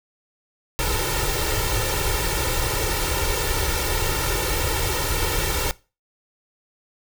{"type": "noise with comb filter", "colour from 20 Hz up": "pink", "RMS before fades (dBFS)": -23, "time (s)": [0.79, 5.71], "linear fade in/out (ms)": 0, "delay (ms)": 2.2, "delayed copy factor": 0.95, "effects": ["noise-tail reverb RT60 0.3 s tail -20 dB re dry"]}